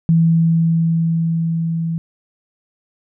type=tone with level ramp; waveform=sine; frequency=164.81 Hz; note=E3; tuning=in tune; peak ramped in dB=-9 to -18 dBFS; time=0.09-1.98 s; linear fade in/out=0 ms; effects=none